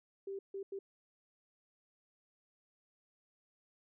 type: tone bursts at uneven times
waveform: sine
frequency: 392 Hz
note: G4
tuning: in tune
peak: -39 dBFS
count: 3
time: 0.27-0.39 / 0.54-0.63 / 0.72-0.79 s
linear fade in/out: 5 ms
effects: none